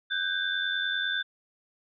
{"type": "tone cluster", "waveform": "sine", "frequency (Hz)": [1516, 1606, 3539], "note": ["F#6", "G6", "A7"], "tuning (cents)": [42, 41, 9], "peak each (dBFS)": -31, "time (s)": [0.1, 1.23], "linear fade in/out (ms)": 20, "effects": []}